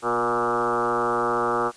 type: tone with frequency modulation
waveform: sine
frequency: 827 Hz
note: G#5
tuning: 8 cents flat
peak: -20 dBFS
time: 0.02-1.72 s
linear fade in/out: 50 ms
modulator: 117 Hz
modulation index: 4.5
effects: white hiss -49 dBFS RMS until 1.76 s + resampled to 22050 Hz